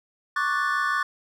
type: chord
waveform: triangle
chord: D major seventh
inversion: third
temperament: equal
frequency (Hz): 1108.7 / 1174.7 / 1480 / 1760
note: C#6 / D6 / F#6 / A6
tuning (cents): 0 / 0 / 0 / 0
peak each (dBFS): -26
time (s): 0.36-1.03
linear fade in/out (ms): 5
effects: none